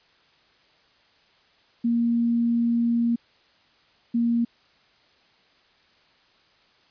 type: tone bursts at uneven times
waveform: sine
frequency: 234.5 Hz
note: A#3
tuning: 11 cents sharp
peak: -19 dBFS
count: 2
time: 1.84-3.16 / 4.14-4.45 s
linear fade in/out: 10 ms
effects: white hiss -60 dBFS RMS until 6.9 s + resampled to 11025 Hz